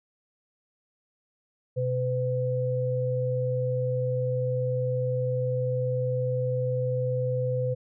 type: tone pair together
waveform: sine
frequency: 126.4 / 505.6 Hz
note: B2 / B4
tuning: +41 / +41 cents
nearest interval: 2 octaves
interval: 2400 cents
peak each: -27 / -27 dBFS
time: 1.76-7.75 s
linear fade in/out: 20 ms
effects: none